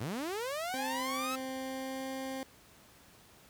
sawtooth linear sweep, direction up, 93.4 to 1318.5 Hz, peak -31 dBFS, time 0-1.36 s, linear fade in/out 10 ms
20% pulse tone with pitch glide, 261.6 to 264.9 Hz, C4 to C4, 0 to +22 cents, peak -32 dBFS, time 0.74-2.43 s, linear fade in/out 0 ms, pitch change +22 cents, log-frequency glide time 1.31-2.08 s
effects pink hiss -59 dBFS RMS until 3.49 s + high-pass 60 Hz 12 dB/octave

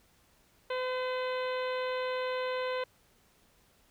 harmonic tone, 509 Hz, C5, 48 cents flat, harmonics 1 / 2 / 3 / 4 / 5 / 6 / 7 / 8, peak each -32 / -38 / -42 / -44 / -46 / -48 / -49 / -50 dBFS, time 0.7-2.84 s, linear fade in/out 5 ms, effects pink hiss -66 dBFS RMS until 3.9 s

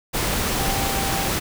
sine tone in noise, 784 Hz, G5, in tune, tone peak -28 dBFS, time 0.58-1.29 s, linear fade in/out 20 ms, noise pink, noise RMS -23 dBFS, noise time 0.13-1.4 s, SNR -8 dB, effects none

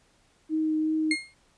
sine tone with vibrato, 312.7 Hz, D#4, 9 cents sharp, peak -23 dBFS, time 0.49-1.16 s, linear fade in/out 50 ms, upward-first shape triangle, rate 2.7 Hz, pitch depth 13 cents each way
35% pulse tone with exponential decay, 2140 Hz, C7, 38 cents sharp, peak -19 dBFS, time 1.11-1.34 s, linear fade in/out 2 ms, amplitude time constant 48 ms
effects pink hiss -64 dBFS RMS until 1.57 s + resampled to 22050 Hz

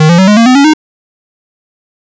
square tone with pitch steps, 155.56 / 171.61 / 189.32 / 208.9 / 230.4 / 254.2 / 280.4 / 309.3 Hz, D#3 / F3 / F#3 / G#3 / A#3 / C4 / C#4 / D#4, 0 / -30 / +40 / +10 / -20 / -50 / +20 / -10 cents, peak -3 dBFS, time 0-0.736 s, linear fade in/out 5 ms, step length 92 ms, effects resampled to 16000 Hz + 7-bit

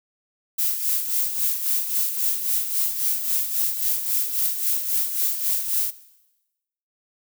violet noise with tremolo, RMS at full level -21 dBFS, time 0.58-5.91 s, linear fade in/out 10 ms, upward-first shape sine, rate 3.7 Hz, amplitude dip 60%, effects noise-tail reverb RT60 1.0 s tail -18 dB re dry

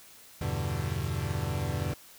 40% pulse chord, E minor seventh, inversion none, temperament equal, 82.41 / 98 / 123.47 / 146.83 Hz, E2 / G2 / B2 / D3, 0 / 0 / 0 / 0 cents, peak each -34 dBFS, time 0.41-1.94 s, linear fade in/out 5 ms, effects white hiss -53 dBFS RMS until 2.18 s

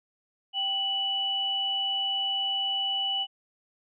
sine tone pair together, 784 / 2960 Hz, G5 / F#7, 0 / 0 cents, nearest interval octave + major seventh, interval 2300 cents, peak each -35 / -26 dBFS, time 0.53-3.27 s, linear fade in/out 50 ms, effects none

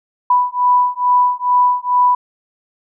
sine beating tone pair, 987.8 / 990.1 Hz, B5 / B5, 0 / +4 cents, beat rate 2.3 Hz, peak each -14 dBFS, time 0.3-2.15 s, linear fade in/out 5 ms, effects none

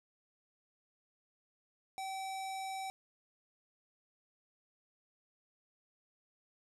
square tone with low-pass filter, 769 Hz, G5, 33 cents flat, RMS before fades -41 dBFS, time 1.98-2.9 s, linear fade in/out 0 ms, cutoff 9600 Hz, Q 1.2, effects none

